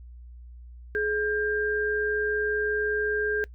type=tone pair together; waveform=sine; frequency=422.8 / 1596.3 Hz; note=G#4 / G6; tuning=+31 / +31 cents; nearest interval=octave + major seventh; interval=2300 cents; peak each=-26 / -27 dBFS; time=0.95-3.44 s; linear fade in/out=0 ms; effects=noise-tail reverb RT60 0.1 s tail -22 dB re dry + added 60 Hz sine -42 dBFS peak until 3.54 s